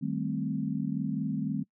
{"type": "chord", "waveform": "sine", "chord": "A half-diminished seventh", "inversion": "second", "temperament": "equal", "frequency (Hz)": [155.56, 196, 220, 261.6], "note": ["Eb3", "G3", "A3", "C4"], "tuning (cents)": [0, 0, 0, 0], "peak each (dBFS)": -34, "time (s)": [0.01, 1.64], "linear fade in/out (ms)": 20, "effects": ["noise-tail reverb RT60 0.1 s tail -25 dB re dry"]}